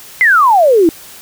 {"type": "exponential sweep", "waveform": "sine", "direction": "down", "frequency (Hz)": [2110, 311.1], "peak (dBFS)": -5, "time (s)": [0.21, 0.89], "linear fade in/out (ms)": 0, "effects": ["white hiss -35 dBFS RMS until 1.21 s"]}